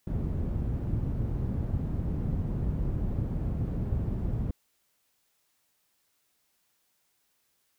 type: low-pass noise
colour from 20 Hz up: white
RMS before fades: -30 dBFS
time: 0.07-4.51 s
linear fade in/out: 2 ms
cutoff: 130 Hz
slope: 12 dB/octave
effects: white hiss -73 dBFS RMS until 7.78 s